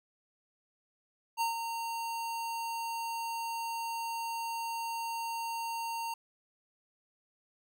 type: tone with ADSR envelope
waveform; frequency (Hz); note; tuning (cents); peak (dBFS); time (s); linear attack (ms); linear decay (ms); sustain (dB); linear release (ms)
square; 920; A#5; -23; -28; 1.37-6.14; 41; 130; -7; 4
effects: none